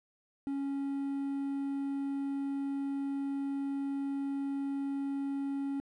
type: tone with quantisation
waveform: triangle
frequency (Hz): 277.2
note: C#4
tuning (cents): 0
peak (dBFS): -30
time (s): 0.47-5.8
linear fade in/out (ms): 0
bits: 9
effects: low-pass 4000 Hz 12 dB/octave